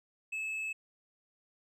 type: tone with tanh clipping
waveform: sine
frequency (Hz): 2600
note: E7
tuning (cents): -24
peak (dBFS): -35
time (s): 0.32-0.73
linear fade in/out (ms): 10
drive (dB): 4
effects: none